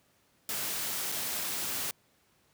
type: noise with dropouts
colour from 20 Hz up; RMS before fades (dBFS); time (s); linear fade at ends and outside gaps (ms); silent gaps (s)
white; -34; 0.49-1.91; 1; 1.118-1.122
effects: pink hiss -68 dBFS RMS until 2.53 s + high-pass 80 Hz 12 dB/octave